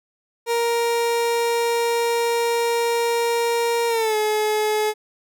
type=tone with pitch glide; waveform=30% pulse; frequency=468.3 to 427 Hz; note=A#4 to G#4; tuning=+8 to +48 cents; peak=-16 dBFS; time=0.46-4.94 s; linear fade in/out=50 ms; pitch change=-160 cents; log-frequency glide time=3.88-4.16 s; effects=none